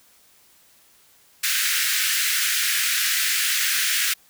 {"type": "high-pass noise", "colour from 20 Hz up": "pink", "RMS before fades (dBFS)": -22, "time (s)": [1.43, 4.14], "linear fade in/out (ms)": 10, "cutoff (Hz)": 1500, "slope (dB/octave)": 48, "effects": ["white hiss -56 dBFS RMS until 4.29 s"]}